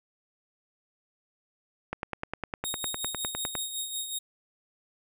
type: click train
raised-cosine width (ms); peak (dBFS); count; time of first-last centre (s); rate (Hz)
0.5; -16; 17; 1.93-3.553; 9.86
type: tone with tremolo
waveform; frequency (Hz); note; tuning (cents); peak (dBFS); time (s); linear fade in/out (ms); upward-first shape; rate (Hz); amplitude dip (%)
15% pulse; 3732; A#7; +1; -23; 2.64-4.19; 10; sine; 5.4; 55
effects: none